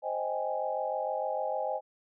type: chord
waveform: sine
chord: Ab major seventh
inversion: first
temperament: equal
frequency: 523.3 / 622.3 / 784 / 830.6 Hz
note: C5 / Eb5 / G5 / Ab5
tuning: 0 / 0 / 0 / 0 cents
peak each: -35 / -34 / -37 / -35 dBFS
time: 0.02-1.81 s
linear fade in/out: 50 ms
effects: none